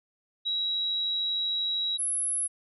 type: tone pair in turn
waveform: sine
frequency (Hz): 3869 / 10943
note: B7 / F9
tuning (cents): -36 / -36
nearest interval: octave + tritone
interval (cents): 1800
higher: second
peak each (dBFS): -26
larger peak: neither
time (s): 0.45-1.98 / 1.98-2.48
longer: first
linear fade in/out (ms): 20
effects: none